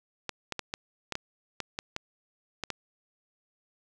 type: clicks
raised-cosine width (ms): 0.2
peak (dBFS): -15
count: 11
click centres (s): 0.293 / 0.523 / 0.593 / 0.739 / 1.123 / 1.154 / 1.603 / 1.789 / 1.964 / 2.637 / 2.703
effects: none

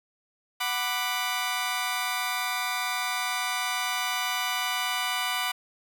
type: chord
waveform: 15% pulse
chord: B minor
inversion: second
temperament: just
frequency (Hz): 740.8 / 987.8 / 1185.3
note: F#5 / B5 / D6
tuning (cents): +2 / 0 / +16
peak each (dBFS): -25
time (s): 0.6-5.52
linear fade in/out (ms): 10
effects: none

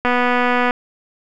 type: click train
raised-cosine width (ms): 0.5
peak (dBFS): -3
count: 163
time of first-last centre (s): 0.05-0.709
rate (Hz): 246
effects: none

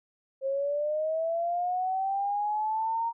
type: linear sweep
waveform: sine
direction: up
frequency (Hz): 532 to 932.3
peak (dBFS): -26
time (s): 0.41-3.13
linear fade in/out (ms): 50
effects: none

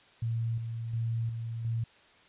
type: tone with tremolo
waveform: sine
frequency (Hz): 114.8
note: A#2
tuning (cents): -26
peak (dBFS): -28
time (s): 0.22-1.84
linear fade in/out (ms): 5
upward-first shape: square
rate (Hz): 1.4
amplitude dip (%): 45
effects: white hiss -59 dBFS RMS until 2.28 s + resampled to 8000 Hz

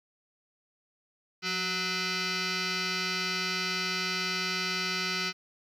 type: tone with frequency modulation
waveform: sine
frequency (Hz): 1287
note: E6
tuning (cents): -42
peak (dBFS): -26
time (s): 1.42-5.33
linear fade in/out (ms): 50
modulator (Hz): 554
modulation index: 7.3
effects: tanh soft clip ceiling -27 dBFS + 11-bit

